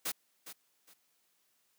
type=noise with echo; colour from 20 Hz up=white; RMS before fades=-35 dBFS; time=0.05-0.12 s; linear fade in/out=10 ms; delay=410 ms; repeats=2; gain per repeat=-12 dB; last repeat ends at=0.94 s; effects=white hiss -74 dBFS RMS until 1.78 s + high-pass 150 Hz 12 dB/octave